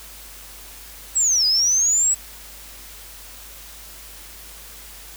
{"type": "linear two-way sweep", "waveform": "sine", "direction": "down then up", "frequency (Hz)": [7902, 4902, 7902], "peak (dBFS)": -15, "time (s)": [1.15, 2.15], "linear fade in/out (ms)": 20, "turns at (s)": 1.46, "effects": ["added 50 Hz sine -45 dBFS peak until 5.16 s", "white hiss -41 dBFS RMS until 5.16 s"]}